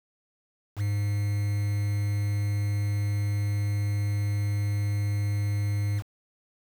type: tone with quantisation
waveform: triangle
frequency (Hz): 102.4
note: G#2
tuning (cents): -24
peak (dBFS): -22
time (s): 0.76-6.03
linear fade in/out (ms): 50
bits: 7
effects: none